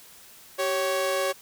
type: tone pair together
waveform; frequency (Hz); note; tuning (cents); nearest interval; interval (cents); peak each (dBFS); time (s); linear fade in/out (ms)
sawtooth; 385.5 / 554.2; G4 / C#5; -29 / -1; tritone; 628; -26 / -21; 0.58-1.33; 20
effects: white hiss -50 dBFS RMS until 1.41 s